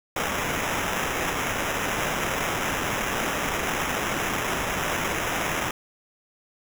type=noise with sample-and-hold; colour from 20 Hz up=violet; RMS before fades=-27 dBFS; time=0.16-5.71 s; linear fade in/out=5 ms; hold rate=4410 Hz; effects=none